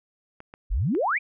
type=clicks; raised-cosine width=0.5 ms; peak=-27 dBFS; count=3; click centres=0.404 / 0.539 / 0.95 s
type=exponential sweep; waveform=sine; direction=up; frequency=36.71 to 2524 Hz; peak=-21 dBFS; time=0.7-1.19 s; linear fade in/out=20 ms
effects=none